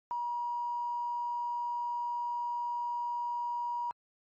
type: tone with tanh clipping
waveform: triangle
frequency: 958 Hz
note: A#5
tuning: 47 cents sharp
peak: -31 dBFS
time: 0.11-3.91 s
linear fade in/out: 0 ms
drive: 2 dB
effects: MP3 32 kbps